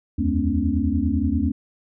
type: tone cluster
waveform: sine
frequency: 76 / 86.2 / 217.9 / 255.4 / 282.4 Hz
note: D#2 / F2 / A3 / C4 / C#4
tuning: -40 / -22 / -17 / -42 / +32 cents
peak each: -25 dBFS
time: 0.18-1.52 s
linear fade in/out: 10 ms
effects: none